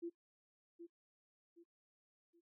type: tone with echo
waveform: sine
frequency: 340.7 Hz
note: F4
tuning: 43 cents flat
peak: -40 dBFS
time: 0.02-0.1 s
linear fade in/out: 20 ms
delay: 770 ms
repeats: 3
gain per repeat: -9 dB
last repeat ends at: 2.41 s
effects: noise-tail reverb RT60 0.1 s tail -19 dB re dry